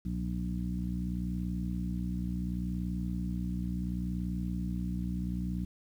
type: harmonic tone with a mistuned harmonic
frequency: 60.7 Hz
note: B1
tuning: 29 cents flat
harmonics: 1 / 2 / 3 / 4 / 5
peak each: -36 / -41 / -34 / -43 / -44 dBFS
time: 0.05-5.65 s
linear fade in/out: 5 ms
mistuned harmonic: 1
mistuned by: +100 cents
effects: 10-bit